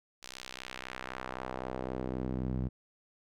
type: tone with band-pass filter sweep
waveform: sawtooth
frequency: 63.9 Hz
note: C2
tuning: 40 cents flat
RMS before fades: -38 dBFS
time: 0.22-2.69 s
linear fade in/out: 20 ms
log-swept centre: 5500 to 150 Hz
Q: 1
effects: none